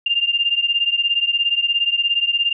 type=beating tone pair; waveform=sine; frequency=2794 / 2811 Hz; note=F7 / F7; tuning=0 / +11 cents; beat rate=17 Hz; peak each=-18 / -20 dBFS; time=0.06-2.53 s; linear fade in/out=5 ms; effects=none